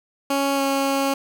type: tone with pitch glide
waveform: 15% pulse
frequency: 277.2 to 274.3 Hz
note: C#4 to C#4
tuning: 0 to -18 cents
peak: -13 dBFS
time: 0.3-1.14 s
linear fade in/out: 5 ms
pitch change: -18 cents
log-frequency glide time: 0.55-0.61 s
effects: none